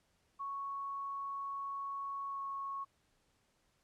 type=tone with pitch glide; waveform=sine; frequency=1108.7 to 1101.7 Hz; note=C#6 to C#6; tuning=0 to -11 cents; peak=-38 dBFS; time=0.39-2.85 s; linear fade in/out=20 ms; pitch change=-11 cents; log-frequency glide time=2.28-2.4 s; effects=pink hiss -75 dBFS RMS until 3.83 s + low-pass 10000 Hz 12 dB/octave